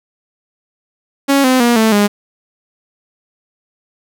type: tone with pitch steps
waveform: sawtooth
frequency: 277.2 / 257.1 / 238.5 / 221.3 / 205.3 Hz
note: C#4 / C4 / A#3 / A3 / G#3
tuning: 0 / -30 / +40 / +10 / -20 cents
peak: -5 dBFS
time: 1.28-2.08 s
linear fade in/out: 20 ms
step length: 160 ms
effects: none